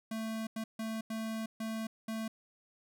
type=tone bursts at uneven times; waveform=square; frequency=222 Hz; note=A3; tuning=16 cents sharp; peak=-36 dBFS; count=6; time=0.11-0.47 / 0.56-0.64 / 0.79-1.01 / 1.1-1.46 / 1.6-1.87 / 2.08-2.28 s; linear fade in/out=5 ms; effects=none